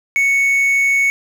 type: tone with quantisation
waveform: triangle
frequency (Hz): 2217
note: C#7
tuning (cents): 0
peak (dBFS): -10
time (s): 0.16-1.1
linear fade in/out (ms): 0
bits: 6
effects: none